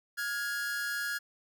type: tone pair together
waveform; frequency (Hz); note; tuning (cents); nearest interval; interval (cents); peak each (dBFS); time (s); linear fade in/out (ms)
45% pulse; 1419.8 / 1661.2; F6 / G#6; +28 / 0; minor third; 272; -36 / -34; 0.17-1.19; 20
effects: none